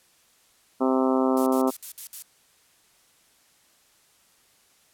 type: harmonic tone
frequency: 130.81 Hz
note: C3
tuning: in tune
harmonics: 2 / 3 / 4 / 5 / 6 / 7 / 8 / 9 / 10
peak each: -22 / -26 / -28 / -30 / -32 / -33 / -34 / -35 / -36 dBFS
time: 0.8-1.71 s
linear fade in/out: 20 ms
type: noise bursts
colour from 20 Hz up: violet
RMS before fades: -33 dBFS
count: 6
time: 1.37-2.222 s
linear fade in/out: 0 ms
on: 92 ms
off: 60 ms
effects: white hiss -61 dBFS RMS until 4.93 s + low-pass 12000 Hz 12 dB/octave